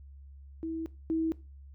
sine tone pair in turn, 324.5 / 323.2 Hz, E4 / E4, -27 / -34 cents, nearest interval unison, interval 7 cents, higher first, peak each -32 / -26 dBFS, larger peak second, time 0.63-0.86 / 1.1-1.32 s, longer first, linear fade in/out 0 ms, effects noise-tail reverb RT60 0.3 s tail -20 dB re dry + added 69 Hz sine -47 dBFS peak until 1.74 s

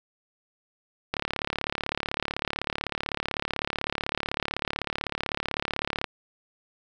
click train, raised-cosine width 0.3 ms, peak -11 dBFS, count 177, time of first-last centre 1.14-6.043 s, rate 35.9 Hz, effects none

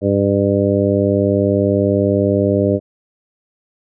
harmonic tone, 100 Hz, G2, 35 cents sharp, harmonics 1 / 2 / 3 / 4 / 5 / 6, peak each -19 / -19 / -19 / -19 / -19 / -19 dBFS, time 0.01-2.8 s, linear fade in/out 50 ms, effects none

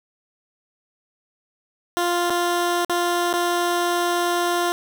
15% pulse tone with dropouts, 349.2 Hz, F4, in tune, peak -13 dBFS, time 1.97-4.72 s, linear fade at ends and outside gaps 0 ms, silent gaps 2.298-2.305 / 2.848-2.896 / 3.329-3.338 s, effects none

